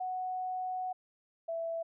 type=tone pair in turn; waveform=sine; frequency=740 / 662.7 Hz; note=F#5 / E5; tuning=0 / +9 cents; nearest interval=major second; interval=191 cents; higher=first; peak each=-33 / -33 dBFS; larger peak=neither; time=0-0.93 / 1.48-1.83 s; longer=first; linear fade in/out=10 ms; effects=none